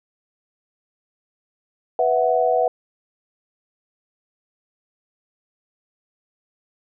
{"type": "chord", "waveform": "sine", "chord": "B suspended fourth", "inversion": "none", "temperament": "just", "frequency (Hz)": [493.9, 658.5, 740.8], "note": ["B4", "E5", "F#5"], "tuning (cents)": [0, -2, 2], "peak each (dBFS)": -20, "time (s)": [1.99, 2.68], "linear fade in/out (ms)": 2, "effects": []}